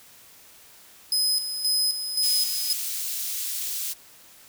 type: tone with tremolo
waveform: sawtooth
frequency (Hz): 5050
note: D#8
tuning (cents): +25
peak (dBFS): -18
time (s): 1.12-2.73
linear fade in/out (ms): 2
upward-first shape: square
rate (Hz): 1.9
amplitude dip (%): 60
type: high-pass noise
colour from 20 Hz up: white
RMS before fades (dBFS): -30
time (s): 2.22-3.94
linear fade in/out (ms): 20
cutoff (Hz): 3800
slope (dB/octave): 12
effects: white hiss -51 dBFS RMS until 4.48 s